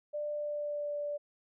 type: tone with pitch glide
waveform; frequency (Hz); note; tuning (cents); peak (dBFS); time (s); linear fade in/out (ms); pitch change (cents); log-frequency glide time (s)
sine; 593 to 584.5; D5 to D5; +17 to -8; -33; 0.13-1.18; 20; -25; 0.32-0.95
effects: none